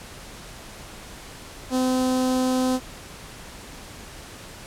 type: tone with notch filter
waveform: sawtooth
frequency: 256.3 Hz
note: C4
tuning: 36 cents flat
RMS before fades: -22 dBFS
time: 1.7-2.8 s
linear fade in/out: 50 ms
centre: 2100 Hz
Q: 0.73
effects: pink hiss -41 dBFS RMS until 4.66 s + low-pass 11000 Hz 12 dB/octave